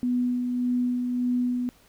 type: tone with tremolo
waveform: sine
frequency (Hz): 246.9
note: B3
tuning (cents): 0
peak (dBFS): -21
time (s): 0.03-1.69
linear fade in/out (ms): 0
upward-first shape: sine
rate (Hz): 1.7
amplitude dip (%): 35
effects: pink hiss -58 dBFS RMS until 1.88 s